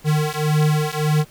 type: beating tone pair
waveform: square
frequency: 151.3 / 153 Hz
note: D#3 / D#3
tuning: -48 / -29 cents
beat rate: 1.7 Hz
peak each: -20 dBFS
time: 0.04-1.25 s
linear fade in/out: 50 ms
effects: pink hiss -49 dBFS RMS until 1.3 s